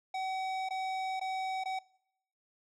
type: tone with dropouts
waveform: square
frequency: 758 Hz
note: F#5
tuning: 42 cents sharp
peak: -34 dBFS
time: 0.14-1.79 s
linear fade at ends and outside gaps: 5 ms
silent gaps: 0.689-0.706 / 1.197-1.212 / 1.638-1.656 s
effects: noise-tail reverb RT60 0.7 s tail -22 dB re dry + low-pass 5000 Hz 12 dB/octave